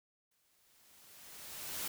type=noise with exponential growth; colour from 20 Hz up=white; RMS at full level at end=-38 dBFS; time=0.31-1.88 s; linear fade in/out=5 ms; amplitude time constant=340 ms; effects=none